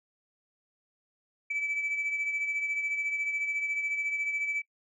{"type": "beating tone pair", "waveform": "sine", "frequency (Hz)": [2305, 2319], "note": ["D7", "D7"], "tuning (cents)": [-33, -22], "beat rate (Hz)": 14, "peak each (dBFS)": [-28, -36], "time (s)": [1.5, 4.62], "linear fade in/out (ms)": 10, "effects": ["noise-tail reverb RT60 0.1 s tail -22 dB re dry", "tanh soft clip ceiling -25 dBFS"]}